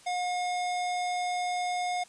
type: tone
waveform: square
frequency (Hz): 719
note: F#5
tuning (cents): -50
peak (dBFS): -29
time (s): 0.06-2.04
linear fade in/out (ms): 10
effects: white hiss -55 dBFS RMS until 2.08 s + resampled to 22050 Hz